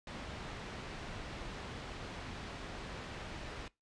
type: low-pass noise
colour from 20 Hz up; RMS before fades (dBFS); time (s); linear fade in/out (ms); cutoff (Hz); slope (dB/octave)
pink; -45; 0.07-3.68; 2; 3800; 12
effects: noise-tail reverb RT60 0.2 s tail -21 dB re dry + resampled to 22050 Hz